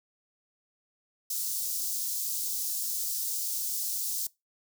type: high-pass noise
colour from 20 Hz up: white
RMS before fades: -32 dBFS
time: 1.3-4.27 s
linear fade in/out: 5 ms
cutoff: 4900 Hz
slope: 24 dB/octave
effects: noise-tail reverb RT60 0.2 s tail -21 dB re dry